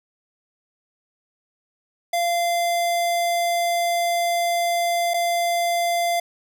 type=tone with dropouts; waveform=square; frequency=690 Hz; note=F5; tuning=21 cents flat; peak=-20 dBFS; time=2.13-6.2 s; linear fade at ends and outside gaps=5 ms; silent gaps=5.137-5.141 s; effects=none